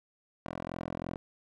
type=tone with band-pass filter sweep; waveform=10% pulse; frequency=43 Hz; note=F1; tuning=26 cents flat; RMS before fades=-39 dBFS; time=0.46-1.16 s; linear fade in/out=0 ms; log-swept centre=730 to 440 Hz; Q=0.76; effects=none